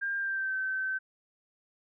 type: tone with pitch glide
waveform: sine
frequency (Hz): 1600 to 1539.3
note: G6 to G6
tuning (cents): +35 to -32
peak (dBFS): -29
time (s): 0.01-0.99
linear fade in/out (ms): 20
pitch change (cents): -67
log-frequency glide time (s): 0.17-0.55
effects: none